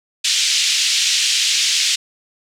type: band-pass noise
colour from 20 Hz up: pink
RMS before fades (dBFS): -17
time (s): 0.24-1.96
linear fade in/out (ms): 10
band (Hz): 2700 to 7100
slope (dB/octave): 24
effects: none